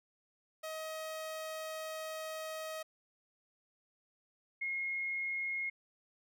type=tone pair in turn; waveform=sawtooth / sine; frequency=632 / 2153 Hz; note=D#5 / C7; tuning=+27 / +49 cents; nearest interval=octave + major sixth; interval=2122 cents; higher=second; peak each=-36 / -34 dBFS; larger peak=second; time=0.63-2.83 / 4.61-5.7 s; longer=first; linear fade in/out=10 ms; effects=none